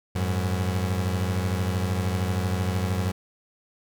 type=beating tone pair; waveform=30% pulse; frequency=91.5 / 104.5 Hz; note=F#2 / G#2; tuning=-19 / +11 cents; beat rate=13 Hz; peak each=-22 / -27 dBFS; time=0.15-3.12 s; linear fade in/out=10 ms; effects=none